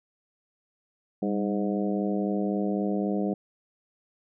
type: harmonic tone with a mistuned harmonic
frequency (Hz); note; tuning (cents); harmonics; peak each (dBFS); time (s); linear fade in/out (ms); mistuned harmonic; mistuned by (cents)
103.83; G#2; 0; 2 / 3 / 4 / 5 / 6 / 7; -27 / -31 / -33 / -35 / -37 / -38; 1.22-3.34; 5; 2; -72
effects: none